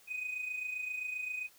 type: tone with amplitude modulation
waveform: sine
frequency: 2500 Hz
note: D#7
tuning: 8 cents sharp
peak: -31 dBFS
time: 0.07-1.49 s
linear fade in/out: 50 ms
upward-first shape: sine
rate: 27.6 Hz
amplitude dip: 65%
effects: tanh soft clip ceiling -32 dBFS + white hiss -62 dBFS RMS until 1.58 s